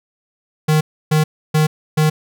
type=tone bursts; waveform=square; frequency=154.5 Hz; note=D#3; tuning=12 cents flat; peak=-12 dBFS; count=4; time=0.68-2.1 s; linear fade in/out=10 ms; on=130 ms; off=300 ms; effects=none